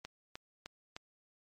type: click train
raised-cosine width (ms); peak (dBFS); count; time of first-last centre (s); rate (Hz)
0.2; -25; 4; 0.05-0.965; 3.28
effects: MP3 64 kbps